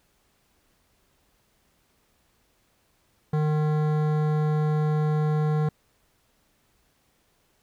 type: tone with hard clipping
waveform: sine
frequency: 152.5 Hz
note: D#3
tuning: 34 cents flat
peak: -23 dBFS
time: 3.33-5.69 s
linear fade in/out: 5 ms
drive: 15 dB
effects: pink hiss -67 dBFS RMS until 7.62 s